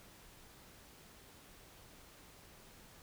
silence, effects pink hiss -59 dBFS RMS until 3.02 s

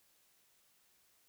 silence, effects white hiss -71 dBFS RMS until 1.28 s

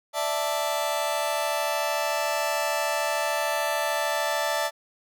sawtooth chord, D suspended second, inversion none, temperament just, 587.3 / 660.7 / 881 Hz, D5 / E5 / A5, 0 / +4 / +2 cents, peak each -25 dBFS, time 0.13-4.71 s, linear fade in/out 50 ms, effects none

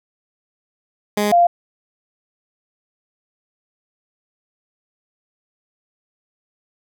15% pulse / sine tone pair in turn, 207.7 / 694.6 Hz, G#3 / F5, 0 / -10 cents, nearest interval octave + major sixth, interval 2090 cents, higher second, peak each -10 / -9 dBFS, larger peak second, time 1.17-1.32 / 1.32-1.47 s, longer neither, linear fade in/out 5 ms, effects none

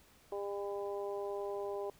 harmonic tone, 201.1 Hz, G3, 44 cents sharp, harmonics 2 / 3 / 4 / 5, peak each -38 / -43 / -46 / -49 dBFS, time 0.32-1.9 s, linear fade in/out 2 ms, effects pink hiss -64 dBFS RMS until 1.99 s

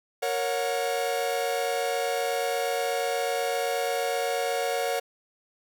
45% pulse chord, F# major, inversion first, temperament equal with one note detuned, 466.2 / 554.4 / 727.7 Hz, A#4 / C#5 / F#5, 0 / 0 / -29 cents, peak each -30 dBFS, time 0.22-5 s, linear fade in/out 10 ms, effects none

